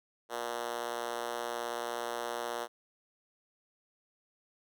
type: tone with high-pass filter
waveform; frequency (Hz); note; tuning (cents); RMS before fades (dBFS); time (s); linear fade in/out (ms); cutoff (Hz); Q
5% pulse; 118.9; A#2; +35; -37; 0.29-2.68; 50; 460; 1.5
effects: none

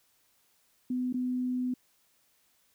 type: tone with dropouts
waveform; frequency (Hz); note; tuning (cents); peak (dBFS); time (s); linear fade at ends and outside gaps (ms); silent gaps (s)
sine; 251.4; B3; +31; -28; 0.9-1.74; 5; 1.127-1.141
effects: white hiss -69 dBFS RMS until 2.74 s

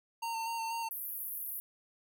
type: tone with vibrato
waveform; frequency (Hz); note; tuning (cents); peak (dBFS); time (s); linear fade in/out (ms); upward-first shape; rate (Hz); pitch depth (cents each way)
square; 912; A#5; -38; -35; 0.22-0.89; 10; square; 4.1; 18
type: band-pass noise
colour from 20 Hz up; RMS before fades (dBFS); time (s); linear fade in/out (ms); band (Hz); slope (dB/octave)
pink; -40; 0.91-1.6; 0; 11000 to 16000; 96
effects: none

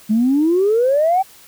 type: exponential sweep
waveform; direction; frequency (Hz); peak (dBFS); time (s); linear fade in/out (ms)
sine; up; 208.3 to 787; -11; 0.09-1.23; 20
effects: tanh soft clip ceiling -7 dBFS + white hiss -45 dBFS RMS until 1.47 s

